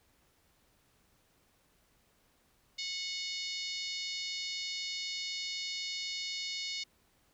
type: harmonic tone with a mistuned harmonic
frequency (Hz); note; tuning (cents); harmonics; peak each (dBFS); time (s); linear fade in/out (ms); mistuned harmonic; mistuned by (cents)
732; F#5; -19; 3 / 4 / 5 / 6 / 7 / 8 / 9 / 10; -43 / -45 / -42 / -41 / -43 / -52 / -50 / -55; 2.78-6.84; 10; 10; -15
effects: pink hiss -70 dBFS RMS until 7.33 s